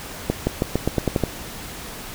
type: accelerating click train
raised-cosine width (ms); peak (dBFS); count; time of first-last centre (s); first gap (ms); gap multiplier
2; -5; 9; 0.3-1.237; 170; 0.89
effects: pink hiss -35 dBFS RMS until 2.14 s